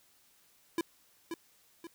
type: tone with echo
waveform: square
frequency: 334.2 Hz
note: E4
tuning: 24 cents sharp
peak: -29 dBFS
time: 0.78-0.81 s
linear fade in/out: 2 ms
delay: 530 ms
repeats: 2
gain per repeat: -7 dB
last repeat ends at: 1.87 s
effects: white hiss -66 dBFS RMS until 1.94 s